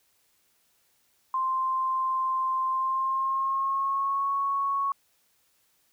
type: tone with pitch glide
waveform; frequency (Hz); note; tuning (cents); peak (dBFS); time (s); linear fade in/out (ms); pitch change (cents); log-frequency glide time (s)
sine; 1046.5 to 1107.4; C6 to C#6; 0 to -2; -24; 1.34-4.92; 2; +98; 2.7-4.3
effects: white hiss -68 dBFS RMS until 5.92 s